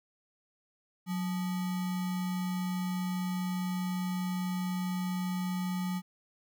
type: tone with sample-and-hold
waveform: sine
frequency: 182.4 Hz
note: F#3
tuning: 24 cents flat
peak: -30 dBFS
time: 1.06-6.02 s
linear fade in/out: 50 ms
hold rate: 1050 Hz
effects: none

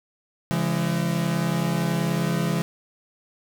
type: chord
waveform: 40% pulse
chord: C# minor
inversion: none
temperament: equal with one note detuned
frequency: 138.59 / 169.15 / 207.7 Hz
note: C#3 / E3 / G#3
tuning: 0 / +45 / 0 cents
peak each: -27 / -23 / -28 dBFS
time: 0.51-2.62 s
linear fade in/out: 0 ms
effects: none

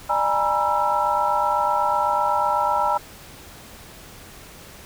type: tone cluster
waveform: sine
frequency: 598 / 824 / 922 / 970 / 1335 Hz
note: D5 / G#5 / A#5 / B5 / E6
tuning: +31 / -14 / -19 / -31 / +22 cents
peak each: -27 / -23 / -26 / -23 / -25 dBFS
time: 0.09-2.98 s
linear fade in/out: 10 ms
effects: pink hiss -43 dBFS RMS until 4.85 s

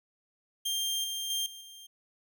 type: tone with level steps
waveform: sawtooth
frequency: 3187 Hz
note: G7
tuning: 28 cents sharp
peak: -26 / -30 / -26 / -41 / -44 dBFS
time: 0.65-1.87 s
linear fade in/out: 10 ms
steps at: 1.04 / 1.3 / 1.46 / 1.61 s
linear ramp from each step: 2 ms
effects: none

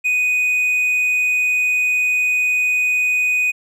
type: tone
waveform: triangle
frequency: 2489 Hz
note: D#7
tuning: in tune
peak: -13 dBFS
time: 0.04-3.52 s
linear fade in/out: 20 ms
effects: none

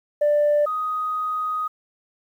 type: tone pair in turn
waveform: sine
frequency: 590 / 1250.2 Hz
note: D5 / D#6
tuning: +8 / +8 cents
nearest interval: octave + minor second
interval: 1300 cents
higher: second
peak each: -14 / -22 dBFS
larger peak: first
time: 0.21-0.66 / 0.66-1.68 s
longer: second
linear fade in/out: 10 ms
effects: tanh soft clip ceiling -13 dBFS + 9-bit

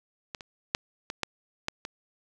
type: clicks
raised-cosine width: 0.2 ms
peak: -18 / -24 / -7 / -16 / -10 / -11 / -18 dBFS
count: 7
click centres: 0.348 / 0.408 / 0.749 / 1.101 / 1.233 / 1.684 / 1.851 s
effects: none

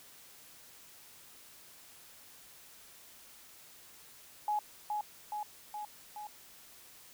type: tone with echo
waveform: sine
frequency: 840 Hz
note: G#5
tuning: 19 cents sharp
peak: -29 dBFS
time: 4.48-4.59 s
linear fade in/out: 2 ms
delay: 420 ms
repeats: 4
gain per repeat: -3 dB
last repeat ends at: 6.27 s
effects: white hiss -56 dBFS RMS until 7.13 s

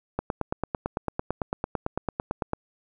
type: click train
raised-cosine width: 1 ms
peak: -12 dBFS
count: 22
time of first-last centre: 0.19-2.534 s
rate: 8.96 Hz
effects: none

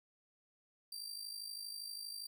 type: tone with amplitude modulation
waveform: sawtooth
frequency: 4699 Hz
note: D8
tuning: in tune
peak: -38 dBFS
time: 0.92-2.27 s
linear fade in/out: 5 ms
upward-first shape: sine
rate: 52.5 Hz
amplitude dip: 65%
effects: none

